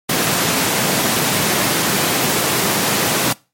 pink high-pass noise, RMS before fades -17 dBFS, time 0.09-3.33 s, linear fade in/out 5 ms, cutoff 130 Hz, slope 24 dB/octave, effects noise-tail reverb RT60 0.3 s tail -23 dB re dry + MP3 64 kbps

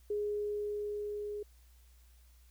sine tone with level ramp, 415.3 Hz, G#4, in tune, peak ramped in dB -31 to -37 dBFS, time 0.1-1.43 s, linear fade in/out 5 ms, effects added 60 Hz sine -58 dBFS peak until 2.5 s + white hiss -69 dBFS RMS until 2.5 s

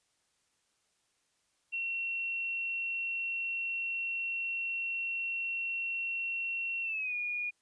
sine tone with pitch glide, 2724 to 2441 Hz, F7 to D#7, -44 to -34 cents, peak -32 dBFS, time 1.72-7.51 s, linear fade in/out 20 ms, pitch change -190 cents, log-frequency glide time 6.83-7.15 s, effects white hiss -75 dBFS RMS until 7.61 s + resampled to 22050 Hz

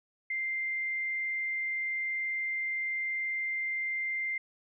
sine tone, 2093 Hz, C7, in tune, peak -30 dBFS, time 0.3-4.38 s, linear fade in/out 5 ms, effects none

